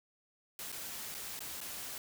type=noise with dropouts; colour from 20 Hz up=white; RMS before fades=-43 dBFS; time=0.59-1.98 s; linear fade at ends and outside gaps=1 ms; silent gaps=0.719-0.725 / 1.143-1.148 / 1.392-1.405 / 1.605-1.613 s; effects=none